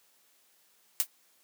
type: noise with exponential decay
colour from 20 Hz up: blue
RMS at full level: -21 dBFS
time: 1-1.07 s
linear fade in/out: 0 ms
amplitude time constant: 15 ms
effects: white hiss -66 dBFS RMS until 1.43 s + high-pass 200 Hz 12 dB/octave